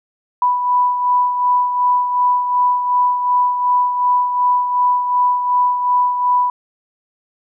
sine beating tone pair, 987.8 / 990.5 Hz, B5 / B5, 0 / +5 cents, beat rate 2.7 Hz, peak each -13 / -22 dBFS, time 0.42-6.5 s, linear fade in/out 2 ms, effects none

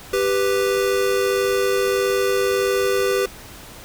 square tone pair together, 393 / 494.6 Hz, G4 / B4, +4 / +3 cents, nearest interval major third, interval 399 cents, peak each -20 / -22 dBFS, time 0.13-3.26 s, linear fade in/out 5 ms, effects pink hiss -40 dBFS RMS until 3.84 s

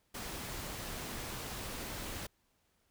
pink noise, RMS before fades -42 dBFS, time 0.14-2.27 s, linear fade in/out 10 ms, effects pink hiss -75 dBFS RMS until 2.9 s

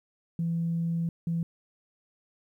sine tone bursts at uneven times, 167.3 Hz, E3, 26 cents sharp, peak -25 dBFS, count 2, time 0.39-1.09 / 1.27-1.43 s, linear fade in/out 2 ms, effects tanh soft clip ceiling -21 dBFS + 11-bit

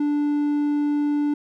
triangle tone, 292.9 Hz, D4, 5 cents flat, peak -17 dBFS, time 0-1.34 s, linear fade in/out 5 ms, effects none

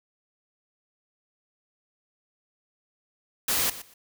white noise with echo, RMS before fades -25 dBFS, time 3.48-3.7 s, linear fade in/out 5 ms, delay 120 ms, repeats 2, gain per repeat -15 dB, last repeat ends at 3.94 s, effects none

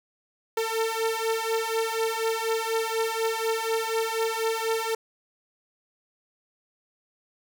sawtooth beating tone pair, 447.4 / 451.5 Hz, A4 / A4, +29 / +45 cents, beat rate 4.1 Hz, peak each -24 dBFS, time 0.57-4.95 s, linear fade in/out 5 ms, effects none

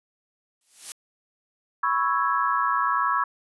blue noise with exponential growth, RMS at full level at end -29 dBFS, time 0.61-0.92 s, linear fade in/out 1 ms, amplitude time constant 66 ms
sine chord, C# minor seventh, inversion third, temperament equal, 987.8 / 1108.7 / 1318.5 / 1661.2 Hz, B5 / C#6 / E6 / G#6, 0 / 0 / 0 / 0 cents, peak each -27 / -24 / -26 / -29 dBFS, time 1.83-3.24 s, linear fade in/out 5 ms
effects resampled to 24000 Hz

